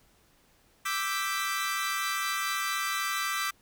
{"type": "chord", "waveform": "sawtooth", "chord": "E minor seventh", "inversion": "third", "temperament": "equal", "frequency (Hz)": [1174.7, 1318.5, 1568, 1975.5], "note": ["D6", "E6", "G6", "B6"], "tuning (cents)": [0, 0, 0, 0], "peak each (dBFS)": [-29, -32, -32, -31], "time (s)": [0.85, 3.51], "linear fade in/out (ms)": 10, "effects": ["pink hiss -64 dBFS RMS until 3.61 s"]}